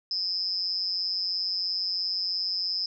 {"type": "tone with amplitude modulation", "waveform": "sine", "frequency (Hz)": 5100, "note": "D#8", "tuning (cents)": 42, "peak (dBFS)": -22, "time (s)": [0.11, 2.86], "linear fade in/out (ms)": 2, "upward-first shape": "sine", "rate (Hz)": 183, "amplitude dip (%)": 100, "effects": []}